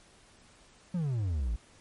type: exponential sweep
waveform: triangle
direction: down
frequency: 186.6 to 51.1 Hz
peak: -26 dBFS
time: 0.94-1.56 s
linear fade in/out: 5 ms
effects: pink hiss -59 dBFS RMS until 1.8 s + MP3 48 kbps